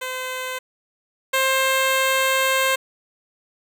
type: tone pair in turn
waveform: 10% pulse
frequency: 513 / 529.3 Hz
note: C5 / C5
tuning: -34 / +20 cents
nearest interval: minor second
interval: 54 cents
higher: second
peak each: -18 / -9 dBFS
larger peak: second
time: 0.01-0.59 / 1.33-2.76 s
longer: second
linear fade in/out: 10 ms
effects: none